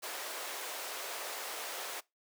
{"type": "high-pass noise", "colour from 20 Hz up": "pink", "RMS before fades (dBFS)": -41, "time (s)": [0.02, 2.01], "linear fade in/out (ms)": 20, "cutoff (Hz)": 460, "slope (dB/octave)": 24, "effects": ["noise-tail reverb RT60 0.2 s tail -22 dB re dry"]}